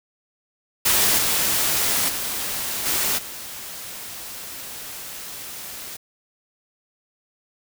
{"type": "noise with level steps", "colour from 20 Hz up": "white", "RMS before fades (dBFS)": [-18, -21, -27, -22, -35], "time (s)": [0.85, 5.97], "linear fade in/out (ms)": 10, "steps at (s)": [1.17, 2.08, 2.85, 3.17], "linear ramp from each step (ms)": 20, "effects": []}